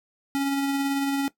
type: tone with tremolo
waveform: square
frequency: 277.2 Hz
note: C#4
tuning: in tune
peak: -22 dBFS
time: 0.35-1.28 s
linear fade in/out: 0 ms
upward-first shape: triangle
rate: 18 Hz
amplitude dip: 30%
effects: noise-tail reverb RT60 0.1 s tail -17 dB re dry